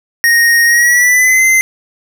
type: tone with pitch glide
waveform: square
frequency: 1864.7 to 2069 Hz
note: A#6 to C7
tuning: 0 to -20 cents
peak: -7 dBFS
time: 0.24-1.61 s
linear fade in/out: 0 ms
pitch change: +180 cents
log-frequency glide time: 0.66-1.45 s
effects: none